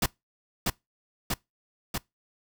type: noise with echo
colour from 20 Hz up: pink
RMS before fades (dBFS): -24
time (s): 0.02-0.06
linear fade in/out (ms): 5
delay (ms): 640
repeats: 3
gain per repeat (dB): -2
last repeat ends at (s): 1.98
effects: noise-tail reverb RT60 0.2 s tail -24 dB re dry